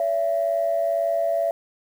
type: tone pair together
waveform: sine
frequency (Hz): 568 / 670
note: C#5 / E5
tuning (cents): +42 / +28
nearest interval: minor third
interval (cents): 286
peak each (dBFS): -25 / -20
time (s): 0-1.51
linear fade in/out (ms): 2
effects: tanh soft clip ceiling -13 dBFS + 8-bit